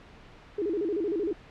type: tone with vibrato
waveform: sine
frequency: 370 Hz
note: F#4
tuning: in tune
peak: -26 dBFS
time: 0.58-1.33 s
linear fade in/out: 5 ms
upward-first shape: square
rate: 13 Hz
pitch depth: 190 cents each way
effects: pink hiss -51 dBFS RMS until 1.5 s + low-pass 3000 Hz 12 dB/octave